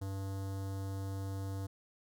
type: tone with notch filter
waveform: square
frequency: 97.2 Hz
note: G2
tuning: 14 cents flat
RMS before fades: -39 dBFS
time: 0.01-1.67 s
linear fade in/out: 10 ms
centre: 2400 Hz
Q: 0.63
effects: none